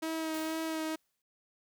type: tone with vibrato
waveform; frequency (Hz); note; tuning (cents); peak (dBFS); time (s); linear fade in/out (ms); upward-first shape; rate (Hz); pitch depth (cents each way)
sawtooth; 319; D#4; +43; -29; 0.02-0.96; 10; sine; 2.1; 19
type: noise with exponential decay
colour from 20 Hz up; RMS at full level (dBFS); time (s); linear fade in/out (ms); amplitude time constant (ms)
white; -45; 0.34-1.22; 2; 190
effects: none